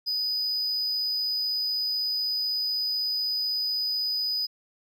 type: tone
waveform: triangle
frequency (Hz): 4978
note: D#8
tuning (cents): 0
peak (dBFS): -24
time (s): 0.06-4.47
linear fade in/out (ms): 20
effects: none